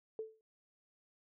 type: tone with exponential decay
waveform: sine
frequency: 440 Hz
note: A4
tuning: in tune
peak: -35 dBFS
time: 0.19-0.41 s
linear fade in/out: 1 ms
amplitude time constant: 46 ms
effects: none